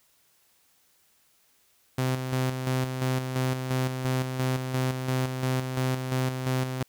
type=tone with tremolo; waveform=sawtooth; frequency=129.3 Hz; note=C3; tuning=20 cents flat; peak=-20 dBFS; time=1.98-6.83 s; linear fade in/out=5 ms; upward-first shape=square; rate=2.9 Hz; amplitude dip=50%; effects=white hiss -65 dBFS RMS until 6.88 s